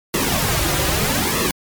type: noise with flanger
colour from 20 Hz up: pink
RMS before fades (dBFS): -19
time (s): 0.14-1.51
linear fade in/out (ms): 0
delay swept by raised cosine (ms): 1.3 to 4.7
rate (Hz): 0.8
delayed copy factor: -0.75
effects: MP3 96 kbps